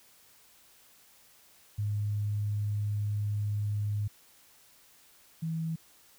sine tone pair in turn, 103.83 / 162.36 Hz, G#2 / E3, 0 / -26 cents, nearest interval minor sixth, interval 774 cents, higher second, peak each -28 / -30 dBFS, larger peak first, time 1.78-4.08 / 5.42-5.76 s, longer first, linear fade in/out 10 ms, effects white hiss -60 dBFS RMS until 6.18 s

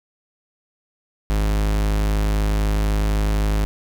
45% pulse tone, 51.91 Hz, G#1, in tune, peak -17 dBFS, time 1.3-3.65 s, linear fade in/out 0 ms, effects none

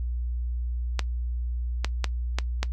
clicks, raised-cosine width 0.2 ms, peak -9 dBFS, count 5, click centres 0.993 / 1.846 / 2.043 / 2.386 / 2.63 s, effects noise-tail reverb RT60 0.1 s tail -17 dB re dry + added 60 Hz sine -26 dBFS peak until 2.72 s

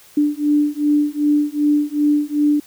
sine beating tone pair, 293.7 / 296.3 Hz, D4 / D4, 0 / +15 cents, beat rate 2.6 Hz, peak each -17 dBFS, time 0.17-2.6 s, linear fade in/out 5 ms, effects white hiss -47 dBFS RMS until 2.66 s

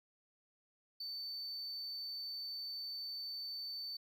triangle tone, 4536 Hz, C#8, 39 cents sharp, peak -40 dBFS, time 1-3.97 s, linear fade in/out 5 ms, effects 13-bit

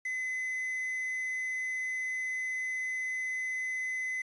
triangle tone with quantisation, 2029 Hz, B6, 46 cents sharp, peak -30 dBFS, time 0.05-4.22 s, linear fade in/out 5 ms, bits 9, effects resampled to 24000 Hz

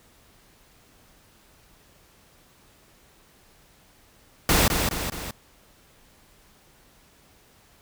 pink noise with echo, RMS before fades -19 dBFS, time 4.49-4.68 s, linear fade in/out 2 ms, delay 210 ms, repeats 3, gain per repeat -5 dB, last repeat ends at 5.31 s, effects pink hiss -57 dBFS RMS until 7.81 s

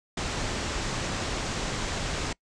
pink low-pass noise, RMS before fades -31 dBFS, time 0.17-2.33 s, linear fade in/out 5 ms, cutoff 8000 Hz, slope 48 dB/octave, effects noise-tail reverb RT60 0.1 s tail -25 dB re dry

